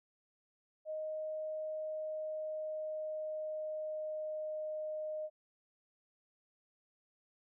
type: tone with pitch glide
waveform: sine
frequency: 622.3 to 617.3 Hz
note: D#5 to D#5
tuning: 0 to -14 cents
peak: -37 dBFS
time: 0.85-5.3 s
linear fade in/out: 50 ms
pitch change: -14 cents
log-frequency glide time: 1.72-4.68 s
effects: none